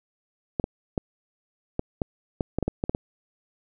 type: clicks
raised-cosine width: 2 ms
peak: -11 dBFS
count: 12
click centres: 0.598 / 0.641 / 0.978 / 1.794 / 2.018 / 2.408 / 2.586 / 2.627 / 2.68 / 2.839 / 2.895 / 2.949 s
effects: none